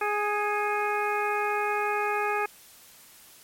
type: harmonic tone with a mistuned harmonic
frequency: 415.3 Hz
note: G#4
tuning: in tune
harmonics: 1 / 2 / 3 / 4 / 5 / 6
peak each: -30 / -29 / -31 / -33 / -37 / -34 dBFS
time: 0.01-2.46 s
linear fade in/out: 5 ms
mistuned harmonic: 5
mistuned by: +58 cents
effects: white hiss -52 dBFS RMS until 3.43 s + MP3 64 kbps